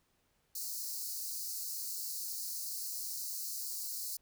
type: high-pass noise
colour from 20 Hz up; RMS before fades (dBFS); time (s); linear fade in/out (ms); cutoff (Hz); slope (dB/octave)
white; -40; 0.55-4.17; 5; 4200; 96
effects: pink hiss -75 dBFS RMS until 4.21 s